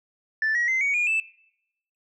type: tone with pitch steps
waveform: sine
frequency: 1760 / 1908.2 / 2069 / 2243 / 2432 / 2637 Hz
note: A6 / A#6 / C7 / C#7 / D#7 / E7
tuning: 0 / +40 / -20 / +20 / -40 / 0 cents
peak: -19 dBFS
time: 0.42-1.2 s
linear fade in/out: 2 ms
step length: 130 ms
effects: noise-tail reverb RT60 0.8 s tail -23 dB re dry + tanh soft clip ceiling -18 dBFS